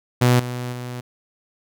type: tone with level steps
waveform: sawtooth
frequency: 123.47 Hz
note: B2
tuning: in tune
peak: -9 / -22 / -25 dBFS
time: 0.21-1.01 s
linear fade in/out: 10 ms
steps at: 0.39 / 0.72 s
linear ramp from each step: 10 ms
effects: none